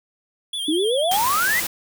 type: tone with vibrato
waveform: square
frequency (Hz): 3312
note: G#7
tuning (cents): -5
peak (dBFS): -25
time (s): 0.53-1.17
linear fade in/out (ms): 5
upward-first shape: sine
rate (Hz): 8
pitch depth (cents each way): 83
type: exponential sweep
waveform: sine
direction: up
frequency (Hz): 293.7 to 2074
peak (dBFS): -18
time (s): 0.68-1.6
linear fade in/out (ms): 5
type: noise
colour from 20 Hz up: white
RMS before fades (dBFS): -25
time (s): 1.11-1.67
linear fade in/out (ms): 5
effects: none